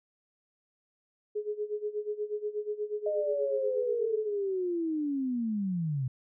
sine tone with tremolo, 420 Hz, G#4, 19 cents sharp, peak -28 dBFS, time 1.35-4.33 s, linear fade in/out 10 ms, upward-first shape sine, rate 8.3 Hz, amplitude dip 85%
sine linear sweep, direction down, 622.3 to 123.47 Hz, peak -28 dBFS, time 3.06-6.08 s, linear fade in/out 5 ms
effects none

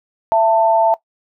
sine tone pair together, 667.5 / 891 Hz, E5 / A5, +22 / +22 cents, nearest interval perfect fourth, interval 500 cents, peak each -13 dBFS, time 0.32-0.94 s, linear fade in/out 0 ms, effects noise-tail reverb RT60 0.1 s tail -18 dB re dry

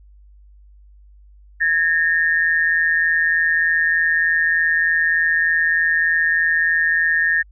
sine tone pair together, 1661.2 / 1824.5 Hz, G#6 / A#6, 0 / -38 cents, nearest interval major second, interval 162 cents, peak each -19 / -16 dBFS, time 1.6-7.43 s, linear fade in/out 20 ms, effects added 50 Hz sine -44 dBFS peak until 7.51 s

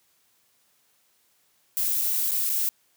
violet noise with dropouts, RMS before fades -25 dBFS, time 1.77-2.69 s, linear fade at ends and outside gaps 0 ms, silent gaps 2.013-2.017 / 2.31-2.317 / 2.494-2.499 s, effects white hiss -66 dBFS RMS until 2.96 s + high-pass 80 Hz 12 dB/octave

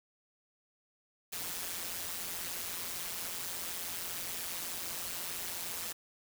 white noise with amplitude modulation, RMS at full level -36 dBFS, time 1.32-5.93 s, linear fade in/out 10 ms, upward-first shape sine, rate 174 Hz, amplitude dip 75%, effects none

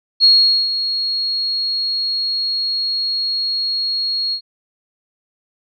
sine tone with ADSR envelope, 4300 Hz, C8, 47 cents sharp, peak -6 dBFS, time 0.2-4.41 s, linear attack 40 ms, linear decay 440 ms, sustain -11 dB, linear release 80 ms, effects none

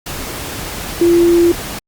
sine tone in noise, 343 Hz, F4, 31 cents flat, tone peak -7 dBFS, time 1.01-1.52 s, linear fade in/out 5 ms, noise pink, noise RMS -25 dBFS, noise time 0.06-1.79 s, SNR +15 dB, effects Opus 48 kbps

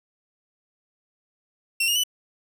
sawtooth tone with pitch steps, 2717 / 2845 / 2980 Hz, F7 / F7 / F#7, -48 / +31 / +12 cents, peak -17 dBFS, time 1.8-2.037 s, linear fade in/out 5 ms, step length 79 ms, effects none

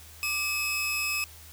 sawtooth tone pair together, 1182 / 2571 Hz, D6 / E7, +11 / -44 cents, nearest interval octave + minor second, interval 1345 cents, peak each -35 / -24 dBFS, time 0.23-1.24 s, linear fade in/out 0 ms, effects added 79 Hz sine -50 dBFS peak until 1.52 s + white hiss -50 dBFS RMS until 1.52 s

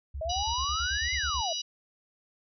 sine tone bursts, 69.3 Hz, C#2, in tune, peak -33 dBFS, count 12, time 0.14-1.414 s, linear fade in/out 10 ms, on 75 ms, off 34 ms
sine exponential two-way sweep, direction up then down, 622.3 to 2115 to 622.3 Hz, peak -30 dBFS, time 0.21-1.53 s, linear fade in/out 5 ms, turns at 1.14 s
harmonic tone, 975 Hz, B5, 23 cents flat, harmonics 3 / 4 / 5 / 6, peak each -35 / -36 / -37 / -38 dBFS, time 0.29-1.62 s, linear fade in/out 10 ms
effects none

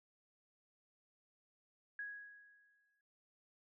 sine tone with exponential decay, 1661.2 Hz, G#6, in tune, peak -40 dBFS, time 1.99-3.01 s, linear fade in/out 2 ms, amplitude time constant 220 ms, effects noise-tail reverb RT60 1.0 s tail -17 dB re dry

